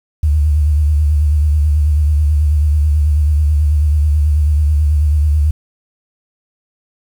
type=tone with vibrato; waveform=sine; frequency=74.8 Hz; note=D2; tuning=32 cents sharp; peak=-9 dBFS; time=0.23-5.51 s; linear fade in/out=5 ms; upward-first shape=sine; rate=9.2 Hz; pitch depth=67 cents each way; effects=7-bit